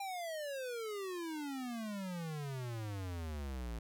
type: exponential sweep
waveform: square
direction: down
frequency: 805 to 55 Hz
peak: -40 dBFS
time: 0-3.79 s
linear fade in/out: 5 ms
effects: none